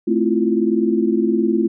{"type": "chord", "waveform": "sine", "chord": "F major seventh", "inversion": "first", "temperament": "equal", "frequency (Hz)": [220, 261.6, 329.6, 349.2], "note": ["A3", "C4", "E4", "F4"], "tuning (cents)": [0, 0, 0, 0], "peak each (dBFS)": [-19, -23, -20, -19], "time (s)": [0.07, 1.68], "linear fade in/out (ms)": 10, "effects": []}